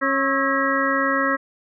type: harmonic tone with a mistuned harmonic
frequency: 272.9 Hz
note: C#4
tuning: 27 cents flat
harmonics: 1 / 2 / 4 / 5 / 6 / 7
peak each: -25 / -25 / -25 / -25 / -25 / -25 dBFS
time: 0.01-1.37 s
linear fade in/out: 20 ms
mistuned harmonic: 5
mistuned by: -74 cents
effects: none